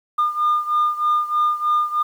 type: beating tone pair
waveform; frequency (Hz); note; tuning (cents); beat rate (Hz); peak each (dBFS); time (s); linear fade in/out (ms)
sine; 1210 / 1213.2; D#6 / D#6; -49 / -44; 3.2; -17 / -20; 0.18-2.03; 10
effects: tanh soft clip ceiling -12 dBFS + 8-bit